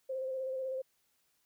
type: tone with vibrato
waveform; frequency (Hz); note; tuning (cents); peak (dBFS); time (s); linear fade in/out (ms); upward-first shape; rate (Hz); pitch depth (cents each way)
sine; 524; C5; +2; -34; 0.09-0.82; 10; square; 16; 21
effects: white hiss -75 dBFS RMS until 1.45 s